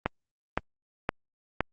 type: click train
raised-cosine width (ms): 0.5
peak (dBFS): -9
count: 4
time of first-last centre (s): 0.06-1.606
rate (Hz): 1.94
effects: Opus 32 kbps